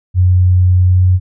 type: tone with pitch glide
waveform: sine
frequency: 91 to 91.74 Hz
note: F#2 to F#2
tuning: -28 to -14 cents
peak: -6 dBFS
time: 0.14-1.2 s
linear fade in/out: 50 ms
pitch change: +14 cents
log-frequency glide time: 0.85-1.03 s
effects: none